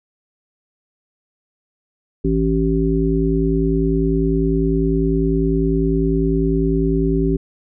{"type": "harmonic tone", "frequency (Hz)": 55, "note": "A1", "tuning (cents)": 0, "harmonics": [1, 3, 5, 7], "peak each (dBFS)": [-20, -20, -20, -20], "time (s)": [2.24, 7.37], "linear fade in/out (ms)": 10, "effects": []}